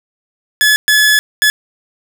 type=tone bursts at uneven times; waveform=sawtooth; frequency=1711 Hz; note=A6; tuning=49 cents flat; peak=-4 dBFS; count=3; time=0.61-0.76 / 0.88-1.19 / 1.42-1.5 s; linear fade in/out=0 ms; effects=none